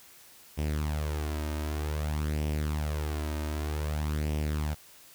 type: tone with flanger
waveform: sawtooth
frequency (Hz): 75.6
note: D#2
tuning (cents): -49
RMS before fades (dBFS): -31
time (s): 0.57-4.75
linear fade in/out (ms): 20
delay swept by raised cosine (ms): 0.35 to 3.25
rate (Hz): 0.53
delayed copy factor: +0.6
effects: white hiss -54 dBFS RMS until 5.14 s